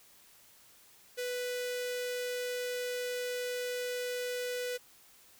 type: tone with notch filter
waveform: sawtooth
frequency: 494.5 Hz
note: B4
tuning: 2 cents sharp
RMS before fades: -36 dBFS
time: 1.17-4.78 s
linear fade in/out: 20 ms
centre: 1000 Hz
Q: 2
effects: white hiss -60 dBFS RMS until 5.39 s